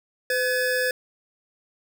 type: tone pair together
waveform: square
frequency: 506 / 1702 Hz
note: B4 / G#6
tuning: +42 / +42 cents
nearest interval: octave + major sixth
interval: 2100 cents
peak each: -25 dBFS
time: 0.3-0.91 s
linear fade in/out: 2 ms
effects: none